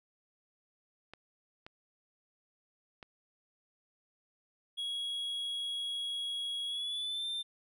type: clicks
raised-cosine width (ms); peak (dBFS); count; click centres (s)
0.3; -31; 3; 1.136 / 1.665 / 3.028
type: tone with pitch glide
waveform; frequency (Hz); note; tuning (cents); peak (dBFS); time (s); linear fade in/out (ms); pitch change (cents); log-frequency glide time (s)
triangle; 3322 to 3581; G#7 to A7; 0 to +30; -33; 4.77-7.43; 20; +130; 6.66-7.27
effects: none